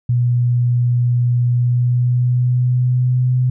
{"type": "tone with pitch glide", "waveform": "sine", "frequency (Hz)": [121.8, 126.46], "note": ["B2", "B2"], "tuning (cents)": [-24, 41], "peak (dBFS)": -12, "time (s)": [0.09, 3.5], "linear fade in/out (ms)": 5, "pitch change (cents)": 65, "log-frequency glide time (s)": [1.49, 3.38], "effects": []}